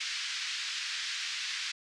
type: band-pass noise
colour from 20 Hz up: white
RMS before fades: -36 dBFS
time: 0-1.72 s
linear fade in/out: 10 ms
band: 1600 to 5200 Hz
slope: 24 dB/octave
effects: resampled to 22050 Hz